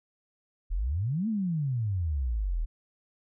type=exponential two-way sweep; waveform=sine; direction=up then down; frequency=37.06 to 230.2 to 37.06 Hz; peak=-26 dBFS; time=0.7-2.66 s; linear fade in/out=20 ms; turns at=1.28 s; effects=none